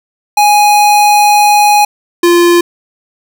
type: tone pair in turn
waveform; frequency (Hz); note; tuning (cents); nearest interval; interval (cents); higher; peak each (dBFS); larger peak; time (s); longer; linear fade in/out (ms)
square; 830.6 / 346.4; G#5 / F4; 0 / -14; octave + minor third; 1514; first; -5; neither; 0.37-1.85 / 2.23-2.61; first; 5
effects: none